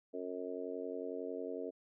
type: harmonic tone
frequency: 91 Hz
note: F#2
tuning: 28 cents flat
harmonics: 3 / 4 / 5 / 6 / 7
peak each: -45 / -46 / -42 / -49 / -47 dBFS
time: 0.13-1.71 s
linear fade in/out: 20 ms
effects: none